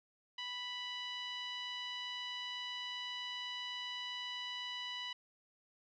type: tone with low-pass filter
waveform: 10% pulse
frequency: 987.8 Hz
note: B5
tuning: in tune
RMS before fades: -43 dBFS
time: 0.38-5.13 s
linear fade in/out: 5 ms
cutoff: 3300 Hz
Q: 2.8
effects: none